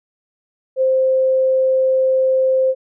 sine tone, 523.3 Hz, C5, in tune, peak -12 dBFS, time 0.76-2.75 s, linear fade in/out 50 ms, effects none

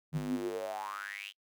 square tone with high-pass filter sweep, 50 Hz, G1, 35 cents sharp, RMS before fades -37 dBFS, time 0.12-1.33 s, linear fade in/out 50 ms, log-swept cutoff 150 to 3200 Hz, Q 9.4, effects noise-tail reverb RT60 0.1 s tail -24 dB re dry

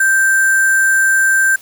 sine tone with sample-and-hold, 1568 Hz, G6, in tune, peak -9 dBFS, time 0-1.56 s, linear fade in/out 5 ms, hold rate 8820 Hz, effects white hiss -42 dBFS RMS until 1.61 s

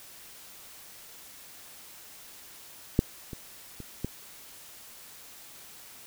clicks, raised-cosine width 3 ms, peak -7 / -25 / -27 / -17 dBFS, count 4, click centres 2.991 / 3.332 / 3.803 / 4.046 s, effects white hiss -49 dBFS RMS until 6.06 s

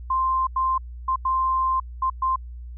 sine tone bursts at uneven times, 1046.5 Hz, C6, in tune, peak -19 dBFS, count 6, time 0.1-0.47 / 0.56-0.78 / 1.08-1.16 / 1.25-1.8 / 2.02-2.1 / 2.22-2.36 s, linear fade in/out 5 ms, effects added 60 Hz sine -34 dBFS peak until 2.77 s

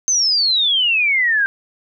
sine exponential sweep, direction down, 6330 to 1568 Hz, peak -13 dBFS, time 0.08-1.46 s, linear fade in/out 0 ms, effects none

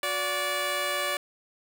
10% pulse tone pair together, 364.6 / 578.8 Hz, F#4 / D5, -25 / -25 cents, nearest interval minor sixth, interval 800 cents, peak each -27 / -19 dBFS, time 0.03-1.17 s, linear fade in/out 2 ms, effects none

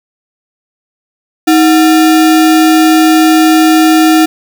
sine tone with sample-and-hold, 316.5 Hz, D#4, 30 cents sharp, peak -3 dBFS, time 1.47-4.26 s, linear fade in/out 10 ms, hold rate 1050 Hz, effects none

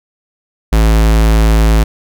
square tone, 54.6 Hz, A1, 13 cents flat, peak -7 dBFS, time 0.72-1.84 s, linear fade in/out 10 ms, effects none

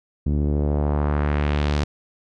sawtooth tone with low-pass filter sweep, 73.42 Hz, D2, in tune, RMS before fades -21 dBFS, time 0.26-1.84 s, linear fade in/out 5 ms, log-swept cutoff 240 to 5500 Hz, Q 1.3, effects none

